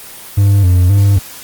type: tone with vibrato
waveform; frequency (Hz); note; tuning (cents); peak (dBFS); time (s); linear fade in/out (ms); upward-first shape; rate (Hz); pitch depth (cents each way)
triangle; 94.8; F#2; +43; -4; 0.37-1.19; 10; square; 1.9; 93
effects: white hiss -32 dBFS RMS until 1.43 s + Opus 24 kbps